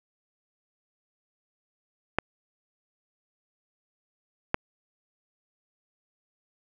clicks, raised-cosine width 0.5 ms, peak -7 dBFS, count 2, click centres 2.186 / 4.544 s, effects none

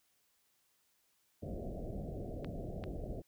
pink low-pass noise, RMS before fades -42 dBFS, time 1.42-3.22 s, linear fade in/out 10 ms, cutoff 710 Hz, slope 96 dB/octave
clicks, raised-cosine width 0.3 ms, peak -30 dBFS, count 2, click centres 2.446 / 2.839 s
effects white hiss -75 dBFS RMS until 3.27 s

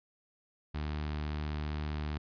sawtooth tone with notch filter, 75.2 Hz, D2, 42 cents sharp, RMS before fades -36 dBFS, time 0.74-2.18 s, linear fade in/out 10 ms, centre 520 Hz, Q 1.9, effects resampled to 11025 Hz

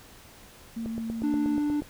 sine tone with vibrato, 226.9 Hz, A#3, 47 cents flat, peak -30 dBFS, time 0.76-1.58 s, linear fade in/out 10 ms, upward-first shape sine, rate 5.9 Hz, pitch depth 11 cents each way
click train, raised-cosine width 2 ms, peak -23 dBFS, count 9, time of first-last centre 0.86-1.82 s, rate 8.33 Hz
triangle tone, 294.9 Hz, D4, 7 cents sharp, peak -22 dBFS, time 1.23-1.81 s, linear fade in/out 10 ms
effects pink hiss -51 dBFS RMS until 1.89 s

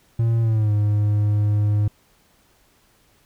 triangle tone with pitch glide, 115 to 104.24 Hz, A#2 to G#2, -23 to +7 cents, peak -14 dBFS, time 0.19-1.88 s, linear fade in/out 5 ms, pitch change -170 cents, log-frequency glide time 0.41-0.72 s, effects pink hiss -59 dBFS RMS until 3.25 s

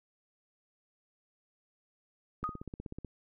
click train, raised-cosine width 3 ms, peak -28 dBFS, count 11, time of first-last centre 2.43-3.047 s, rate 16.2 Hz
sine tone with exponential decay, 1244.5 Hz, D#6, in tune, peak -28 dBFS, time 2.44-2.63 s, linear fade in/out 0 ms, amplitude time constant 41 ms
effects none

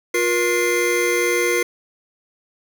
square tone cluster, 355.5 / 477.5 / 2084 Hz, F4 / A#4 / C7, +31 / +42 / -7 cents, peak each -22 dBFS, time 0.14-1.63 s, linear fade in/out 5 ms, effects none

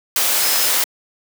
sine tone in noise, 5120 Hz, D#8, 49 cents sharp, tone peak -24 dBFS, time 0.41-0.68 s, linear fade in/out 2 ms, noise white, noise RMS -17 dBFS, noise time 0.16-0.84 s, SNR -10 dB, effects high-pass 400 Hz 12 dB/octave

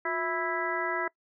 harmonic tone with a mistuned harmonic, 329.6 Hz, E4, in tune, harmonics 1 / 2 / 3 / 4 / 5 / 6, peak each -35 / -35 / -35 / -35 / -35 / -35 dBFS, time 0.05-1.08 s, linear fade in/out 5 ms, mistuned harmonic 1, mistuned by +140 cents, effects noise-tail reverb RT60 0.1 s tail -23 dB re dry

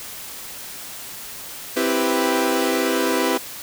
sawtooth chord, C major seventh, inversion none, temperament equal, 261.6 / 329.6 / 392 / 493.9 Hz, C4 / E4 / G4 / B4, 0 / 0 / 0 / 0 cents, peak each -20 dBFS, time 1.76-3.38 s, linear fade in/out 10 ms, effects white hiss -35 dBFS RMS until 3.62 s

